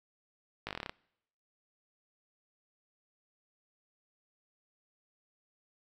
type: slowing click train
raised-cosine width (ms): 0.3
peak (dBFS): -21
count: 10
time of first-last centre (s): 0.67-0.895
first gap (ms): 18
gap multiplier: 1.08
effects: noise-tail reverb RT60 0.8 s tail -25 dB re dry